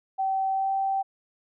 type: tone with pitch glide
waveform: sine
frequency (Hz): 770 to 777.1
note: G5 to G5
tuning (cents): -31 to -15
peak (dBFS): -23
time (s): 0.18-1.03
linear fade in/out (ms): 20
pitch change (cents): +16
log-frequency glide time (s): 0.5-0.71
effects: none